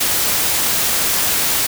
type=noise; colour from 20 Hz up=white; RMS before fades=-17 dBFS; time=0-1.67 s; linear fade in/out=10 ms; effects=none